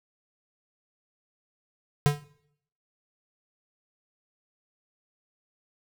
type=tone with exponential decay; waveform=square; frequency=145.5 Hz; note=D3; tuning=16 cents flat; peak=-15 dBFS; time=2.06-2.24 s; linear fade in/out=0 ms; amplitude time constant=39 ms; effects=noise-tail reverb RT60 0.7 s tail -20 dB re dry